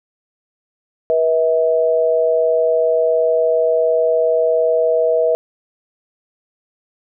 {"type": "tone pair together", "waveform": "sine", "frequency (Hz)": [483.6, 645], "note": ["B4", "E5"], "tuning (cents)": [-36, -38], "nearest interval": "perfect fourth", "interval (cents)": 498, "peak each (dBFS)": -15, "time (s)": [1.1, 5.35], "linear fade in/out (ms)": 0, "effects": []}